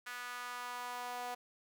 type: tone with high-pass filter sweep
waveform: sawtooth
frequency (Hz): 245.5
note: B3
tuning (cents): -10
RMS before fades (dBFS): -43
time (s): 0.06-1.35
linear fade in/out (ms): 10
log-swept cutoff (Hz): 1500 to 720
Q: 2.6
effects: none